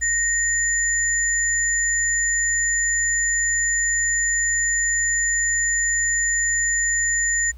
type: tone pair together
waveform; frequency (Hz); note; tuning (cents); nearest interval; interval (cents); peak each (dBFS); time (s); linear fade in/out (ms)
sine; 1862 / 7030; A#6 / A8; -2 / -2; octave + major seventh; 2300; -21; 0.01-7.52; 20
effects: added 60 Hz sine -36 dBFS peak until 7.57 s + pink hiss -59 dBFS RMS until 7.57 s